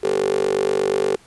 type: tone with high-pass filter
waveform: 15% pulse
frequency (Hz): 48.44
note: G1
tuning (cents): -20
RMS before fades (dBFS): -20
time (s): 0.03-1.16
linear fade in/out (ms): 10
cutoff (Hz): 400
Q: 8.9
effects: pink hiss -51 dBFS RMS until 1.26 s + resampled to 24000 Hz